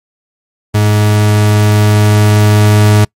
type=tone with level ramp; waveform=40% pulse; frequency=105.1 Hz; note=G#2; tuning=21 cents sharp; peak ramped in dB=-6 to -3 dBFS; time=0.74-3.05 s; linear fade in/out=10 ms; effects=noise-tail reverb RT60 0.1 s tail -26 dB re dry + MP3 64 kbps